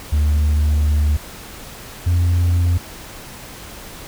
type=tone pair in turn; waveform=sine; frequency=74.9 / 87.38 Hz; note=D2 / F2; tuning=+35 / +1 cents; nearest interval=minor third; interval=266 cents; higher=second; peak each=-10 dBFS; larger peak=neither; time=0.12-1.17 / 2.06-2.78 s; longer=first; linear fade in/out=10 ms; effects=tanh soft clip ceiling -12 dBFS + pink hiss -36 dBFS RMS until 4.07 s